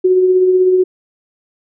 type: tone with tremolo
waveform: sine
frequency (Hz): 369.3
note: F#4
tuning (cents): -3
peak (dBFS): -6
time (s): 0.04-0.84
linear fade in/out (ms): 10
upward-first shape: triangle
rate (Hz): 16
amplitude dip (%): 40
effects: none